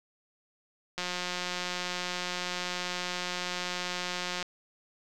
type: click train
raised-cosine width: 0.2 ms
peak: -16 dBFS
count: 618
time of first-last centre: 0.98-4.427 s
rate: 179 Hz
effects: none